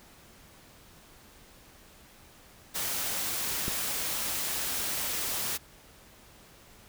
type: noise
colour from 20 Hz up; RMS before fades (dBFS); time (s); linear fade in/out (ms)
white; -32; 2.74-5.58; 20
type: click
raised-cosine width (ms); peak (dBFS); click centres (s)
3; -20; 3.681
effects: pink hiss -55 dBFS RMS until 6.88 s